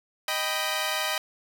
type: chord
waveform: 10% pulse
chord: Eb augmented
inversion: none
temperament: equal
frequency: 622.3 / 784 / 987.8 Hz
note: Eb5 / G5 / B5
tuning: 0 / 0 / 0 cents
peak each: -21 / -23 / -23 dBFS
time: 0.28-1.18 s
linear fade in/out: 2 ms
effects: none